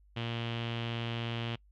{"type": "tone with low-pass filter", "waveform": "sawtooth", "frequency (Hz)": 116.54, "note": "A#2", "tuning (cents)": 0, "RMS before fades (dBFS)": -36, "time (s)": [0.16, 1.56], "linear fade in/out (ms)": 10, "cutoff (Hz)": 3100, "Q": 5, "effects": ["noise-tail reverb RT60 0.1 s tail -24 dB re dry", "added 50 Hz sine -59 dBFS peak until 1.71 s"]}